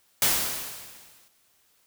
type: noise with exponential decay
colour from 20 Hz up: white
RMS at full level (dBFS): -20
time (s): 0.22-1.28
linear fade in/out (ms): 1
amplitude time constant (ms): 230
effects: white hiss -65 dBFS RMS until 1.86 s